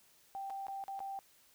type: tone with dropouts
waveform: sine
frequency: 784 Hz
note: G5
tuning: in tune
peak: -39 dBFS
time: 0.35-1.19 s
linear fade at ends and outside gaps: 0 ms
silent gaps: 0.499-0.504 / 0.668-0.683 / 0.839-0.881 / 0.992-1.003 s
effects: white hiss -66 dBFS RMS until 1.54 s